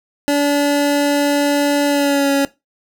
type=tone with pitch glide; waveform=25% pulse; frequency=287.6 to 278.6 Hz; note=D4 to C#4; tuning=-36 to +9 cents; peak=-9 dBFS; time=0.28-2.45 s; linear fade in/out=0 ms; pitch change=-55 cents; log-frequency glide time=1.87-2.31 s; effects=noise-tail reverb RT60 0.2 s tail -18 dB re dry